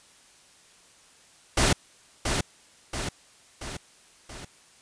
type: noise with echo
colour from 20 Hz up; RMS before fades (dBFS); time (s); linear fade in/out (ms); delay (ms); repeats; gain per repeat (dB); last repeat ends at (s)
pink; -21; 1.57-1.73; 5; 680; 4; -5; 4.45
effects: white hiss -56 dBFS RMS until 4.81 s + resampled to 22050 Hz